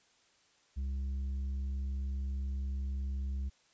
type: tone with tanh clipping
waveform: sine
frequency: 67.2 Hz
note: C2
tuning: 47 cents sharp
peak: -34 dBFS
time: 0.76-3.5 s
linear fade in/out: 20 ms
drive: 5 dB
effects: white hiss -68 dBFS RMS until 3.73 s + resampled to 16000 Hz